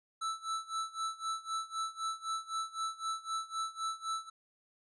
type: tone with tremolo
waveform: square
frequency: 1318.5 Hz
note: E6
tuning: in tune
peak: -33 dBFS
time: 0.21-4.3 s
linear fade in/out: 10 ms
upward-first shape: sine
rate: 3.9 Hz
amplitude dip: 90%
effects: resampled to 22050 Hz